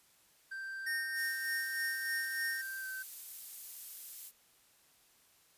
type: tone with pitch glide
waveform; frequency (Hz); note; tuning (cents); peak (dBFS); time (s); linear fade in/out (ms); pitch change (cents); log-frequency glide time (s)
triangle; 1568 to 1542.8; G6 to G6; 0 to -28; -38; 0.51-3.03; 10; -28; 2.79-2.86
type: tone with tremolo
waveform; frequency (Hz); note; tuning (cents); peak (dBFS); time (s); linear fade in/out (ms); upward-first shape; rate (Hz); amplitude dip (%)
square; 1840; A#6; -23; -34; 0.86-2.62; 10; sine; 3.3; 50
type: noise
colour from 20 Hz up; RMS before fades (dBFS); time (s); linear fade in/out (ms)
violet; -44; 1.14-4.32; 50
effects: white hiss -67 dBFS RMS until 5.57 s + resampled to 32000 Hz